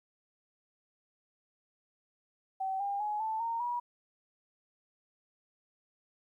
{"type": "tone with pitch steps", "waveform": "sine", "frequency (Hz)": [766, 802.2, 840.2, 879.9, 921.5, 965.1], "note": ["G5", "G5", "G#5", "A5", "A#5", "B5"], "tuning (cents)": [-40, 40, 20, 0, -20, -40], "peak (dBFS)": -31, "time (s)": [2.6, 3.8], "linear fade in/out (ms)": 10, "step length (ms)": 200, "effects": ["12-bit"]}